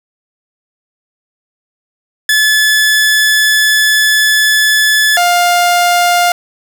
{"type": "tone pair in turn", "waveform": "sawtooth", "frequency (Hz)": [1724, 703.4], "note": ["A6", "F5"], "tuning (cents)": [-36, 12], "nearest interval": "octave + major third", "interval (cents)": 1552, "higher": "first", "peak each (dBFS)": -4, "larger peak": "neither", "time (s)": [[2.29, 5.17], [5.17, 6.32]], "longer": "first", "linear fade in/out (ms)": 2, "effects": []}